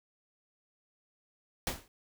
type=noise with exponential decay; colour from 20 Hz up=pink; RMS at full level=-29 dBFS; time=1.67-1.88 s; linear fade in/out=2 ms; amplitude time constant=45 ms; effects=none